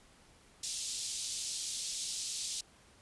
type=band-pass noise; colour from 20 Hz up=white; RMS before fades=-39 dBFS; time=0.63-2.61 s; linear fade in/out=5 ms; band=3500 to 8600 Hz; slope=24 dB/octave; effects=pink hiss -62 dBFS RMS until 3.01 s + resampled to 24000 Hz